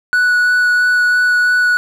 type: tone with vibrato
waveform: triangle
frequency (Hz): 1474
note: F#6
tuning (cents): -7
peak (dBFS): -8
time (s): 0.13-1.77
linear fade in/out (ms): 0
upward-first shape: sine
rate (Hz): 3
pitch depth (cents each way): 8
effects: none